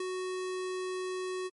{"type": "tone with ADSR envelope", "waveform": "square", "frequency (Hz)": 370, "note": "F#4", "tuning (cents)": 0, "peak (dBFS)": -32, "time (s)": [0, 1.5], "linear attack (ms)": 4, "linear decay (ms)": 14, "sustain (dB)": -2, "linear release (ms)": 36, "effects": ["MP3 48 kbps"]}